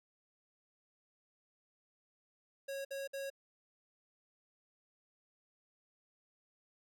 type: tone bursts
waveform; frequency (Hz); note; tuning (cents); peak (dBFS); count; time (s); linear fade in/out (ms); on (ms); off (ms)
square; 549; C#5; -17; -40; 3; 2.68-3.302; 10; 170; 56
effects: none